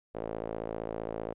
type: tone with band-pass filter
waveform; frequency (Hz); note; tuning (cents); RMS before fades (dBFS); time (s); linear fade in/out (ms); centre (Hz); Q
sawtooth; 55.3; A1; +9; -37; 0.14-1.34; 20; 520; 2.2
effects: resampled to 8000 Hz